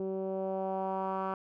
10% pulse tone with low-pass filter sweep, 190.7 Hz, G3, 47 cents flat, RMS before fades -34 dBFS, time 0-1.34 s, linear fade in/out 2 ms, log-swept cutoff 390 to 1300 Hz, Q 2.3, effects none

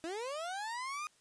30% pulse linear sweep, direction up, 312.3 to 1244.5 Hz, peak -35 dBFS, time 0.04-1.07 s, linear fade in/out 0 ms, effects white hiss -68 dBFS RMS until 1.2 s + resampled to 22050 Hz

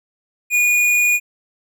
sine tone with hard clipping, 2447 Hz, D#7, 29 cents flat, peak -14 dBFS, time 0.5-1.2 s, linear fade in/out 50 ms, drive 12 dB, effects none

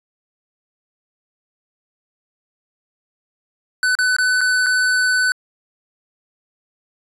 square tone with dropouts, 1503 Hz, F#6, 27 cents sharp, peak -15 dBFS, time 3.83-5.32 s, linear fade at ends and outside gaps 1 ms, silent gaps 3.952-3.988 / 4.165-4.185 / 4.408-4.413 / 4.662-4.666 s, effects resampled to 24000 Hz

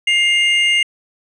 triangle tone pair together, 2114 / 2822 Hz, C7 / F7, +17 / +17 cents, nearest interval perfect fourth, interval 500 cents, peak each -13 dBFS, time 0.07-0.83 s, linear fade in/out 5 ms, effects resampled to 24000 Hz

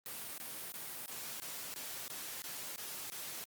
white noise bursts, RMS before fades -44 dBFS, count 10, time 0.06-3.44 s, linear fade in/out 0 ms, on 320 ms, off 20 ms, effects high-pass 100 Hz 12 dB/octave + Opus 32 kbps

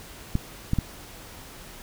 clicks, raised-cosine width 5 ms, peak -10 dBFS, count 3, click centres 0.354 / 0.734 / 0.787 s, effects pink hiss -44 dBFS RMS until 1.82 s

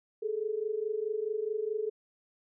sine tone pair together, 415.3 / 440 Hz, G#4 / A4, 0 / 0 cents, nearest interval minor second, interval 100 cents, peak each -34 / -32 dBFS, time 0.22-1.9 s, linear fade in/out 10 ms, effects none

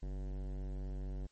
sine tone with hard clipping, 47.77 Hz, G1, 44 cents flat, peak -40 dBFS, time 0.02-1.27 s, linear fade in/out 10 ms, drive 18 dB, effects white hiss -73 dBFS RMS until 1.31 s + MP3 32 kbps

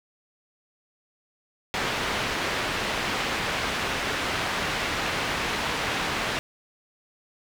white low-pass noise, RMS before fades -28 dBFS, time 1.74-6.39 s, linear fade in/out 0 ms, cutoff 2600 Hz, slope 12 dB/octave, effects none

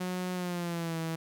sawtooth tone with pitch glide, 182 to 163.08 Hz, F#3 to E3, -28 to -18 cents, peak -28 dBFS, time 0-1.16 s, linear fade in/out 10 ms, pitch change -190 cents, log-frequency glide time 0.34-0.98 s, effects none

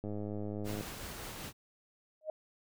click train, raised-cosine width 2 ms, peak -27 dBFS, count 81, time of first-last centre 0.04-0.809 s, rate 104 Hz
pink noise with tremolo, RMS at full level -43 dBFS, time 0.64-1.53 s, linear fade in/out 50 ms, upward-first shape triangle, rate 5.3 Hz, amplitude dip 25%
sine tone with exponential growth, 622.3 Hz, D#5, in tune, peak -30 dBFS, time 2.21-2.3 s, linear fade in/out 2 ms, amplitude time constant 18 ms
effects none

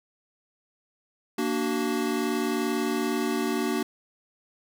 square chord, Bb augmented, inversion none, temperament equal with one note detuned, 233.1 / 293.7 / 376 Hz, Bb3 / D4 / F#4, 0 / 0 / +28 cents, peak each -30 dBFS, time 1.38-3.83 s, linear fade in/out 5 ms, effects none

